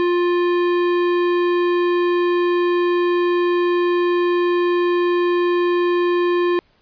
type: tone with hard clipping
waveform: sine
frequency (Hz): 351.4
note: F4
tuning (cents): +11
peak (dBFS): -17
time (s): 0-6.59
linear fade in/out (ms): 0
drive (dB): 15
effects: pink hiss -59 dBFS RMS until 6.81 s + resampled to 11025 Hz